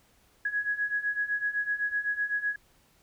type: beating tone pair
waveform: sine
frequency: 1665 / 1672.9 Hz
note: G#6 / G#6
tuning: +4 / +12 cents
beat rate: 7.9 Hz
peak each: -32 / -29 dBFS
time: 0.45-2.56 s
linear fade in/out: 5 ms
effects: pink hiss -64 dBFS RMS until 3.02 s